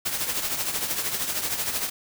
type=noise with tremolo; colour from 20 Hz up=white; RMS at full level=-25 dBFS; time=0.05-1.9 s; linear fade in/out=10 ms; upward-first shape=triangle; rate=13 Hz; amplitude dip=65%; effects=none